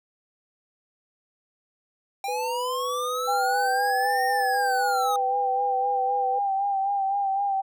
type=linear two-way sweep; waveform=square; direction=up then down; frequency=784 to 1850 to 1244 Hz; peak=-28 dBFS; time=2.24-5.16 s; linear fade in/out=2 ms; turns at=4.25 s
type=tone; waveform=sine; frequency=498.4 Hz; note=B4; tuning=16 cents sharp; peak=-29 dBFS; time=2.28-6.39 s; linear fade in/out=5 ms
type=tone with vibrato; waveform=sine; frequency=790 Hz; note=G5; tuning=13 cents sharp; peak=-22 dBFS; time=3.27-7.62 s; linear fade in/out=20 ms; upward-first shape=sine; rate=3.9 Hz; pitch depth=40 cents each way
effects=none